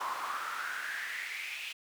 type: noise with high-pass filter sweep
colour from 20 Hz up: brown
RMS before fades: -38 dBFS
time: 0-1.73 s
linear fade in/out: 10 ms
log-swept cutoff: 980 to 2700 Hz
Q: 6
effects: none